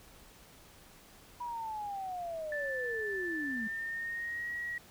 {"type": "linear sweep", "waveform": "sine", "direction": "down", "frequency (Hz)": [978, 209.9], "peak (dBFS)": -36, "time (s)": [1.4, 3.68], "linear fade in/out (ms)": 10}
{"type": "tone with pitch glide", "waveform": "sine", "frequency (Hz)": [1760, 1908.2], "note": ["A6", "A#6"], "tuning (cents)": [0, 40], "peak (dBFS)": -35, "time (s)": [2.52, 4.78], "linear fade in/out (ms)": 2, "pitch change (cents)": 140, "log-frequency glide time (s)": [3.44, 4.52]}
{"effects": ["pink hiss -57 dBFS RMS until 4.9 s"]}